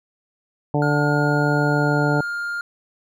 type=harmonic tone; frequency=146.83 Hz; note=D3; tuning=in tune; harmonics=1 / 2 / 3 / 4 / 5 / 6; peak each=-20 / -23 / -25 / -26 / -27 / -28 dBFS; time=0.74-2.21 s; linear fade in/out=2 ms
type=tone with pitch glide; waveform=triangle; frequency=1425 to 1406.2 Hz; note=F6 to F6; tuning=+34 to +11 cents; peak=-22 dBFS; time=0.82-2.61 s; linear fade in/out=2 ms; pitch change=-23 cents; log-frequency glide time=1.67-2.37 s
effects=none